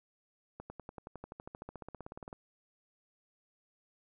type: accelerating click train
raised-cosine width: 1 ms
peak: -30 dBFS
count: 25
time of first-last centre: 0.6-2.329 s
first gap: 100 ms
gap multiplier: 0.97
effects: none